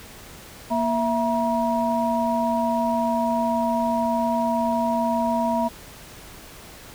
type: tone cluster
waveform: sine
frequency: 235 / 663 / 952 Hz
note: A#3 / E5 / A#5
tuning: +14 / +10 / +36 cents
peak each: -24 dBFS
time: 0.7-5.69 s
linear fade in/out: 20 ms
effects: pink hiss -43 dBFS RMS until 6.94 s